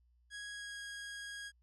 sawtooth tone with pitch glide, 1656 to 1642.7 Hz, G#6 to G#6, -5 to -19 cents, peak -40 dBFS, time 0.3-1.52 s, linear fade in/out 50 ms, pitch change -14 cents, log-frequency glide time 0.52-0.81 s, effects added 60 Hz sine -67 dBFS peak until 1.62 s + resampled to 24000 Hz

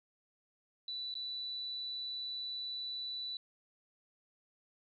sine tone with dropouts, 3967 Hz, B7, 7 cents sharp, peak -38 dBFS, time 0.88-3.37 s, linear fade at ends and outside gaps 2 ms, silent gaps 1.141-1.152 s, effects none

